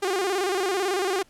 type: tone with vibrato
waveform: sawtooth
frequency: 380 Hz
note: F#4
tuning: 46 cents sharp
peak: -19 dBFS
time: 0.02-1.23 s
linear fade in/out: 10 ms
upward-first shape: square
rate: 18 Hz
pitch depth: 89 cents each way
effects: pink hiss -59 dBFS RMS until 1.29 s + low-pass 11000 Hz 12 dB/octave